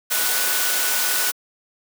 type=tone in noise; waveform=sine; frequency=1480 Hz; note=F#6; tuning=in tune; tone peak=-29 dBFS; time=0.1-1.32 s; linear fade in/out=20 ms; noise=white; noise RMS=-21 dBFS; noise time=0.1-1.32 s; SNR=-11 dB; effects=high-pass 400 Hz 12 dB/octave